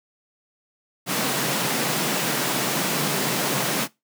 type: high-pass noise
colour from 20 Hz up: pink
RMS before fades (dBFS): -24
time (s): 1.06-3.88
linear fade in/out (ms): 50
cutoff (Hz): 130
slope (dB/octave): 96
effects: noise-tail reverb RT60 0.2 s tail -20 dB re dry